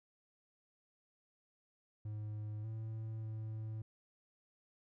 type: tone with pitch steps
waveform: triangle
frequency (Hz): 106.4 / 110.7 / 109.6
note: G#2 / A2 / A2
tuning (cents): +42 / +11 / -6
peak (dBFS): -38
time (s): 2.05-3.82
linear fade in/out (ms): 5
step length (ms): 590
effects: none